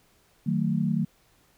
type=chord; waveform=sine; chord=D# diminished; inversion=none; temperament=just; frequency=155.56 / 186.68 / 224 Hz; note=D#3 / F#3 / A3; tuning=0 / +16 / +31 cents; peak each=-27 dBFS; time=0.46-1.05 s; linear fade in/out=10 ms; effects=pink hiss -63 dBFS RMS until 1.57 s